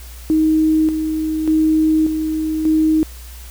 sine tone with tremolo, 313.9 Hz, D#4, 15 cents sharp, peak -11 dBFS, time 0.3-3.03 s, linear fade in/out 0 ms, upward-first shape square, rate 0.85 Hz, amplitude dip 50%, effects added 60 Hz sine -33 dBFS peak until 3.5 s + white hiss -41 dBFS RMS until 3.5 s

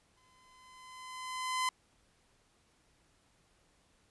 sawtooth tone with exponential growth, 1023 Hz, C6, 39 cents flat, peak -25 dBFS, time 0.17-1.69 s, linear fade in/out 2 ms, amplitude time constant 330 ms, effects pink hiss -70 dBFS RMS until 4.1 s + resampled to 24000 Hz

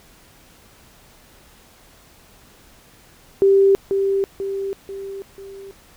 sine tone with echo, 392 Hz, G4, in tune, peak -10 dBFS, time 3.42-3.75 s, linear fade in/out 0 ms, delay 490 ms, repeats 4, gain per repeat -6 dB, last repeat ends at 5.71 s, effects pink hiss -50 dBFS RMS until 5.96 s

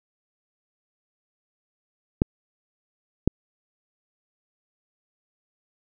clicks, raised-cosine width 3 ms, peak -4 dBFS, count 2, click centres 2.219 / 3.276 s, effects none

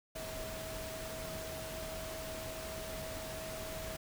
sine tone in noise, 641 Hz, E5, 49 cents flat, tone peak -44 dBFS, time 0.15-3.97 s, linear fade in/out 10 ms, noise pink, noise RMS -44 dBFS, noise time 0.15-3.97 s, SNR -3 dB, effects none

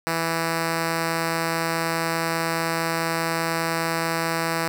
5% pulse tone, 164.81 Hz, E3, in tune, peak -11 dBFS, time 0.07-4.68 s, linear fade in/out 0 ms, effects none

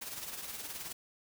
white noise with tremolo, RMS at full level -40 dBFS, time 0.01-0.93 s, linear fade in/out 10 ms, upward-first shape triangle, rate 19 Hz, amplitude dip 60%, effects none

